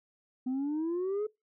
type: exponential sweep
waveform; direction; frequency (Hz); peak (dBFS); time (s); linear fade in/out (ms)
sine; up; 250.2 to 433.4; -27; 0.46-1.27; 10
effects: noise-tail reverb RT60 0.2 s tail -23 dB re dry + tanh soft clip ceiling -28 dBFS